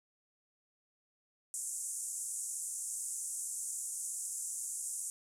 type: band-pass noise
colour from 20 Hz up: white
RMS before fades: -40 dBFS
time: 1.54-5.1 s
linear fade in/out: 0 ms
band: 6800 to 10000 Hz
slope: 48 dB/octave
effects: none